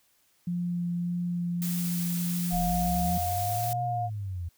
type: tone with vibrato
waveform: sine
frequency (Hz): 174.61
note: F3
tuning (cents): 0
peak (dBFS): -27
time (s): 0.47-3.18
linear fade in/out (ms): 5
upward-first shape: sine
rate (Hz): 1.7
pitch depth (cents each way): 9
type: noise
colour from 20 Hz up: blue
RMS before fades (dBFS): -36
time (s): 1.62-3.73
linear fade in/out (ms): 0
type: tone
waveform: sine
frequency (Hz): 712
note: F5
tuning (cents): +33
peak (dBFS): -28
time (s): 2.5-4.1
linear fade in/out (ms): 50
type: linear two-way sweep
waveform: sine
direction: up then down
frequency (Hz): 36.71 to 126 to 82.5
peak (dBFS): -31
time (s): 2.52-4.49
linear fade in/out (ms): 10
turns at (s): 3.83
effects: white hiss -67 dBFS RMS until 4.57 s

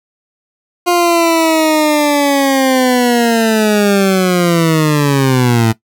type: linear sweep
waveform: 20% pulse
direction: down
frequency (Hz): 353.9 to 110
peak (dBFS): -4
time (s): 0.86-5.73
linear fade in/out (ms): 20
effects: noise-tail reverb RT60 0.1 s tail -17 dB re dry

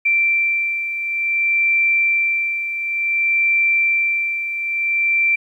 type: beating tone pair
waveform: sine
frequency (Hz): 2349 / 2349.56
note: D7 / D7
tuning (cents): 0 / 0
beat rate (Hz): 0.56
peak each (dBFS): -16 / -23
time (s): 0.05-5.36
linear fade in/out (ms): 10
effects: 9-bit

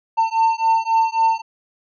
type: beating tone pair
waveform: triangle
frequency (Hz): 899 / 902.7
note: A5 / A5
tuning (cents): +37 / +44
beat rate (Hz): 3.7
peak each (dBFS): -16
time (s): 0.17-1.42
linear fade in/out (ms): 20
effects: resampled to 16000 Hz

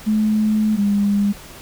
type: tone pair in turn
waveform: sine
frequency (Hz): 214.8 / 202.7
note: A3 / G#3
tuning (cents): -41 / -42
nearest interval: minor second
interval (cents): 101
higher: first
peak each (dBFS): -14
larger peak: neither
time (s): 0.06-0.77 / 0.77-1.33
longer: first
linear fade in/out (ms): 20
effects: pink hiss -39 dBFS RMS until 1.61 s

